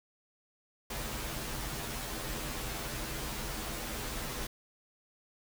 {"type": "noise with comb filter", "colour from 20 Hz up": "pink", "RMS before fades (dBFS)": -38, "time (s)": [0.9, 4.47], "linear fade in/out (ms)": 5, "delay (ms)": 11, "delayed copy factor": -0.9, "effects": []}